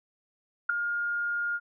sine tone with ADSR envelope, 1417 Hz, F6, 25 cents sharp, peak -17 dBFS, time 0.69-1.6 s, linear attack 8 ms, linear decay 3 ms, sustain -10 dB, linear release 47 ms, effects none

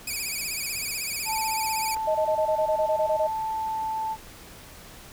10% pulse tone with vibrato, 2390 Hz, D7, 30 cents sharp, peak -20 dBFS, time 0.07-1.95 s, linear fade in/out 5 ms, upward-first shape triangle, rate 16 Hz, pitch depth 140 cents each way
sine tone, 880 Hz, A5, in tune, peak -26 dBFS, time 1.25-4.17 s, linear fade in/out 50 ms
clicks, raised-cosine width 0.5 ms, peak -27 dBFS, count 2, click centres 1.966 / 1.97 s
sine tone bursts, 625 Hz, D#5, 8 cents sharp, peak -21 dBFS, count 12, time 2.07-3.272 s, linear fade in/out 10 ms, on 80 ms, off 22 ms
effects pink hiss -46 dBFS RMS until 5.12 s

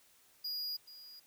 square tone with echo, 4877 Hz, D#8, 35 cents flat, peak -37 dBFS, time 0.44-0.77 s, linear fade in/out 10 ms, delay 430 ms, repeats 1, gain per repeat -14 dB, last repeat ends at 1.2 s, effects white hiss -66 dBFS RMS until 1.26 s

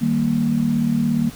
sine chord, Eb major, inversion none, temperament equal, 155.56 / 196 / 233.1 Hz, Eb3 / G3 / Bb3, 0 / 0 / 0 cents, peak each -23 / -23 / -18 dBFS, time 0.01-1.3 s, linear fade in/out 10 ms, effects pink hiss -40 dBFS RMS until 1.35 s

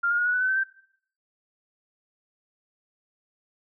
sine tone with pitch steps, 1396.9 / 1419.7 / 1442.8 / 1466.3 / 1490.3 / 1514.6 / 1539.3 / 1564.3 Hz, F6 / F6 / F#6 / F#6 / F#6 / F#6 / G6 / G6, 0 / +28 / -44 / -16 / +12 / +40 / -32 / -4 cents, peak -21 dBFS, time 0.03-0.638 s, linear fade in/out 10 ms, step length 76 ms, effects noise-tail reverb RT60 0.6 s tail -20 dB re dry

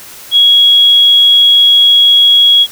sine tone, 3322 Hz, G#7, in tune, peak -3 dBFS, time 0.31-2.67 s, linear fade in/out 50 ms, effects white hiss -32 dBFS RMS until 2.71 s

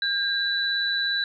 sine tone pair together, 1605 / 3961 Hz, G6 / B7, +40 / +4 cents, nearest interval octave + major third, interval 1564 cents, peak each -25 dBFS, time 0.02-1.24 s, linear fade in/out 2 ms, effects none

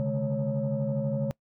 sine tone cluster, 134.1 / 146.3 / 212.6 / 551 Hz, C3 / D3 / G#3 / C#5, +43 / -6 / +41 / -11 cents, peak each -30 dBFS, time 0-1.31 s, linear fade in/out 0 ms, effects noise-tail reverb RT60 0.1 s tail -24 dB re dry + tanh soft clip ceiling -20 dBFS

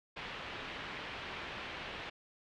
white low-pass noise, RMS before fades -44 dBFS, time 0.16-2.1 s, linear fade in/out 10 ms, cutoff 3100 Hz, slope 24 dB/octave, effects none

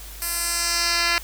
10% pulse tone with band-pass filter sweep, 342.1 Hz, F4, 36 cents flat, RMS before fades -23 dBFS, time 0.22-1.18 s, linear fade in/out 0 ms, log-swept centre 12000 to 3300 Hz, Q 1.4, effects added 50 Hz sine -38 dBFS peak until 1.23 s + white hiss -41 dBFS RMS until 1.23 s

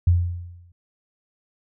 sine tone with exponential decay, 87.31 Hz, F2, in tune, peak -11 dBFS, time 0.07-0.72 s, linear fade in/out 5 ms, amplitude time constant 140 ms, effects none

